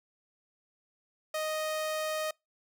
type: tone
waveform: sawtooth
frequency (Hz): 622.3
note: D#5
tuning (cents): 0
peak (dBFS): -27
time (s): 1.34-2.31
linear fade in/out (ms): 5
effects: noise-tail reverb RT60 0.2 s tail -26 dB re dry